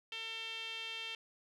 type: tone with band-pass filter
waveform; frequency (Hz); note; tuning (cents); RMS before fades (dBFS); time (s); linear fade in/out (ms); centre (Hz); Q
sawtooth; 450; A4; +39; -43; 0.12-1.15; 2; 3000; 6.2
effects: none